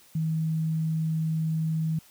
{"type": "tone", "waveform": "sine", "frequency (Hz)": 159.6, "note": "D#3", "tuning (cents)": 44, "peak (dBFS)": -24, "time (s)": [0.15, 1.99], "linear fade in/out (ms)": 5, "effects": ["white hiss -56 dBFS RMS until 2.1 s"]}